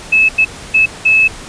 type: tone bursts at uneven times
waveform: sine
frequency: 2600 Hz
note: E7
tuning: 24 cents flat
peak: -6 dBFS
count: 4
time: 0.12-0.29 / 0.38-0.45 / 0.74-0.86 / 1.05-1.28 s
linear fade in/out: 10 ms
effects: pink hiss -31 dBFS RMS until 1.48 s + resampled to 22050 Hz

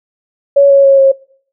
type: tone with pitch steps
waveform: sine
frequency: 561 / 554.2 / 547.6 / 541 Hz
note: C#5 / C#5 / C#5 / C#5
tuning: +21 / -1 / -21 / -42 cents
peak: -3 dBFS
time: 0.56-1.12 s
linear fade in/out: 10 ms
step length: 140 ms
effects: noise-tail reverb RT60 0.6 s tail -25 dB re dry

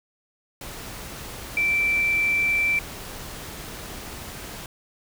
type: tone in noise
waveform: sine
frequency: 2338 Hz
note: D7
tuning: 8 cents flat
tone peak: -19 dBFS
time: 1.57-2.79 s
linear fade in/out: 2 ms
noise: pink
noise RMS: -37 dBFS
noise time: 0.61-4.66 s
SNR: +15 dB
effects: none

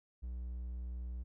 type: tone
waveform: triangle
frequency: 61 Hz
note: B1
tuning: 21 cents flat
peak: -37 dBFS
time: 0.22-1.24 s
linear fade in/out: 20 ms
effects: none

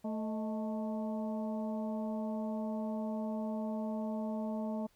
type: harmonic tone with a mistuned harmonic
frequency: 220 Hz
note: A3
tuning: in tune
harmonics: 1 / 2 / 3 / 4 / 5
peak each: -35 / -47 / -41 / -47 / -55 dBFS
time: 0.04-4.87 s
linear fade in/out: 10 ms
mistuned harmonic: 3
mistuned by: -71 cents
effects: pink hiss -70 dBFS RMS until 4.95 s

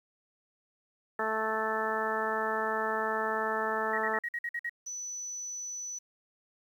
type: harmonic tone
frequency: 219.3 Hz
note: A3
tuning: 6 cents flat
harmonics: 1 / 2 / 3 / 4 / 5 / 6 / 7 / 8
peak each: -42 / -35 / -37 / -35 / -39 / -35 / -44 / -35 dBFS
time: 1.19-4.19 s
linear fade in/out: 2 ms
type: tone bursts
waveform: sine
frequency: 1894 Hz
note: A#6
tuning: 27 cents sharp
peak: -31 dBFS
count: 8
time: 3.93-4.695 s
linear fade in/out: 5 ms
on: 51 ms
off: 51 ms
type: tone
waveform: sine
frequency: 5970 Hz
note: F#8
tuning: 15 cents sharp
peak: -36 dBFS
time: 4.86-5.99 s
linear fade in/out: 10 ms
effects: 10-bit

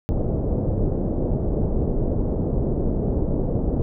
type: low-pass noise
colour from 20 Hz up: pink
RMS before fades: -22 dBFS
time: 0.09-3.82 s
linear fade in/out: 0 ms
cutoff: 550 Hz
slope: 24 dB/octave
effects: none

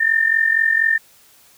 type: tone with amplitude modulation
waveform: sine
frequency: 1800 Hz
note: A6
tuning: 39 cents sharp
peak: -10 dBFS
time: 0-0.98 s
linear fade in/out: 10 ms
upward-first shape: sine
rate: 44.2 Hz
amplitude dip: 75%
effects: white hiss -51 dBFS RMS until 1.57 s

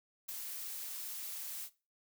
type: noise with ADSR envelope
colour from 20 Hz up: blue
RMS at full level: -39 dBFS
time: 0.28-1.7 s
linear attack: 13 ms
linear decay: 4 ms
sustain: -4 dB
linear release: 64 ms
effects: noise-tail reverb RT60 0.3 s tail -18 dB re dry

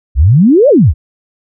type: exponential two-way sweep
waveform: sine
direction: up then down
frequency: 57.7 to 616 to 57.7 Hz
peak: -3 dBFS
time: 0.15-0.94 s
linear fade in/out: 50 ms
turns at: 0.69 s
effects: none

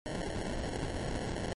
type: noise with sample-and-hold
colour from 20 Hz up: pink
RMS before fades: -36 dBFS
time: 0.06-1.53 s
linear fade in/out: 0 ms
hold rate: 1225 Hz
effects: MP3 48 kbps

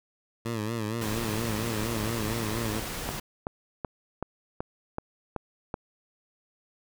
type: tone with vibrato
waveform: 15% pulse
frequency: 111.3 Hz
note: A2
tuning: 20 cents sharp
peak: -23 dBFS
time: 0.45-2.8 s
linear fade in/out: 10 ms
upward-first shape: sine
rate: 4.3 Hz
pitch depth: 96 cents each way
type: noise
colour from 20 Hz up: pink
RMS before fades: -35 dBFS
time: 1.01-3.2 s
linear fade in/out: 5 ms
type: click train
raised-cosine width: 1 ms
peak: -17 dBFS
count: 8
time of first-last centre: 3.09-5.742 s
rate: 2.64 Hz
effects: none

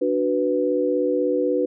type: chord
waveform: sine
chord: B minor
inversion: first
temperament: equal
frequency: 293.7 / 370 / 493.9 Hz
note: D4 / F#4 / B4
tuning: 0 / 0 / 0 cents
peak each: -24 / -24 / -21 dBFS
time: 0.01-1.66 s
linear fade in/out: 10 ms
effects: none

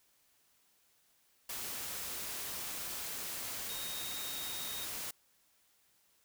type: tone in noise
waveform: sine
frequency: 3736 Hz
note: A#7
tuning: 3 cents sharp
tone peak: -44 dBFS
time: 3.69-4.85 s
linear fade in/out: 5 ms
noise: white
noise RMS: -41 dBFS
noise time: 1.49-5.11 s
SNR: -6 dB
effects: white hiss -71 dBFS RMS until 6.24 s

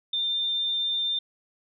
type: tone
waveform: sine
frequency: 3596 Hz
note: A7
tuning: 37 cents sharp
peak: -24 dBFS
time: 0.13-1.19 s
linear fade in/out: 5 ms
effects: none

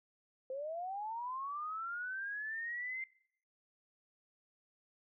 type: linear sweep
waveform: sine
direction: up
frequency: 511 to 2099 Hz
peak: -38 dBFS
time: 0.5-3.04 s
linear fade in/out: 2 ms
effects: noise-tail reverb RT60 0.7 s tail -24 dB re dry

